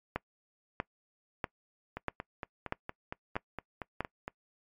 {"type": "two click trains", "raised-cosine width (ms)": 0.5, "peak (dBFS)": [-16, -22], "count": [7, 11], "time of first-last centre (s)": [[0.16, 4.006], [1.97, 4.279]], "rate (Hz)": [1.56, 4.33], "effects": ["noise-tail reverb RT60 0.1 s tail -23 dB re dry", "MP3 96 kbps"]}